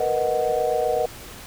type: chord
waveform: sine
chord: B major seventh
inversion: third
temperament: equal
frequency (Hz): 466.2 / 493.9 / 622.3 / 740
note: A#4 / B4 / D#5 / F#5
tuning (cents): 0 / 0 / 0 / 0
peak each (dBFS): -25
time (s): 0-1.06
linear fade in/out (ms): 5
effects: pink hiss -40 dBFS RMS until 1.46 s